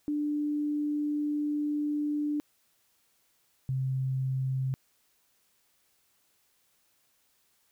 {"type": "tone pair in turn", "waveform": "sine", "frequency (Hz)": [295.8, 131.76], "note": ["D4", "C3"], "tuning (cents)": [13, 12], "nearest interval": "octave + major second", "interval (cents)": 1401, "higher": "first", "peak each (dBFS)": -27, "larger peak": "neither", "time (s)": [[0.08, 2.4], [3.69, 4.74]], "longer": "first", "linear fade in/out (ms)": 0, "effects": ["white hiss -70 dBFS RMS until 7.71 s"]}